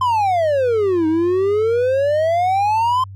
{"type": "exponential two-way sweep", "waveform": "triangle", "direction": "down then up", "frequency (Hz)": [1046.5, 311.1, 1046.5], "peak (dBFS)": -12, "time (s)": [0.01, 3.04], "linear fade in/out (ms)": 5, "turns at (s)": 1.07, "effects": ["added 97 Hz sine -32 dBFS peak until 3.15 s"]}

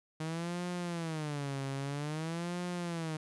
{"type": "tone with vibrato", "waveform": "sawtooth", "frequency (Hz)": 155.56, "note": "D#3", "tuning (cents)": 0, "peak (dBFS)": -31, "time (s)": [0.2, 3.17], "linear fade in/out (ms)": 5, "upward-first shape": "sine", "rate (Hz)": 0.51, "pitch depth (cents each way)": 230, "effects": ["resampled to 24000 Hz"]}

